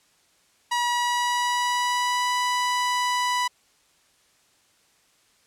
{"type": "tone with pitch glide", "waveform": "sawtooth", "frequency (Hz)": [964, 988.2], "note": ["B5", "B5"], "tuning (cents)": [-42, 1], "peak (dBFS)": -18, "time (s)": [0.71, 3.48], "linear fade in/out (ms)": 10, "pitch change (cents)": 43, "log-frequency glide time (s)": [0.83, 2.34], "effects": ["white hiss -62 dBFS RMS until 5.46 s", "low-pass 9000 Hz 12 dB/octave"]}